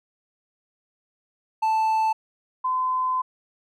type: tone pair in turn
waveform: triangle / sine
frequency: 880 / 1023 Hz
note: A5 / C6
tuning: 0 / -39 cents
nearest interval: minor third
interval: 261 cents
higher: second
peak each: -17 / -21 dBFS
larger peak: first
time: 1.62-2.13 / 2.64-3.22 s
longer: second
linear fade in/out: 10 ms
effects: none